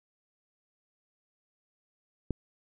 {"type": "click", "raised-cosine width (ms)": 3, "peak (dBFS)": -17, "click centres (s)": 2.307, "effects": []}